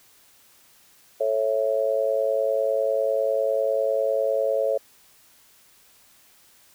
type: chord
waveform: sine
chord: A major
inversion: none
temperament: just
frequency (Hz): 440 / 550 / 660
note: A4 / C#5 / E5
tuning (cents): 0 / -14 / +2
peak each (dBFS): -27 / -22 / -27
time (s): 1.2-4.78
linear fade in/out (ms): 10
effects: white hiss -56 dBFS RMS until 6.74 s